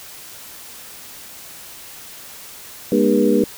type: tone cluster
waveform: sine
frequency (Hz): 206.5 / 240.9 / 302.7 / 404.1 / 482.1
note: G#3 / B3 / D#4 / G#4 / B4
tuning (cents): -10 / -43 / -48 / -47 / -42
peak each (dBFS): -19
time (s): 2.92-3.44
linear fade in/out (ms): 2
effects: white hiss -38 dBFS RMS until 3.57 s